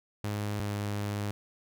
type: tone pair in turn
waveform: sawtooth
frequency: 103.83 / 102.76 Hz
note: G#2 / G#2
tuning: 0 / -18 cents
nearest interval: unison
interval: 18 cents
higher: first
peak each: -27 dBFS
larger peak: neither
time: 0.24-0.6 / 0.6-1.31 s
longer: second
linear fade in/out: 0 ms
effects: none